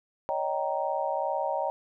sine chord, Eb dominant seventh, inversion third, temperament just, 560 / 622.3 / 777.8 / 933.4 Hz, Db5 / Eb5 / G5 / Bb5, +18 / 0 / -14 / +2 cents, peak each -32 dBFS, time 0.29-1.7 s, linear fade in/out 0 ms, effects none

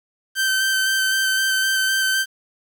sawtooth tone with vibrato, 1549 Hz, G6, 21 cents flat, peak -14 dBFS, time 0.35-2.26 s, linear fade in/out 50 ms, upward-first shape square, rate 3.9 Hz, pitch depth 11 cents each way, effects 8-bit

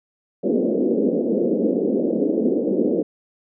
pink band-pass noise, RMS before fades -20 dBFS, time 0.43-3.03 s, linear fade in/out 5 ms, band 210 to 520 Hz, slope 48 dB/octave, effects none

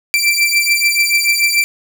sawtooth beating tone pair, 2341 / 2347.9 Hz, D7 / D7, -6 / -1 cents, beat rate 6.9 Hz, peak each -11 dBFS, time 0.14-1.64 s, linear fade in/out 0 ms, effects none

